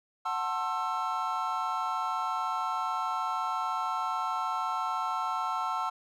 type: chord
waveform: triangle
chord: F# half-diminished seventh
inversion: none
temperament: just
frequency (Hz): 740 / 888 / 1065.6 / 1332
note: F#5 / A5 / C6 / E6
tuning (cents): 0 / +16 / +31 / +18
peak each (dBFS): -34 / -33 / -33 / -31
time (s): 0.25-5.9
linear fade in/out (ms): 10
effects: none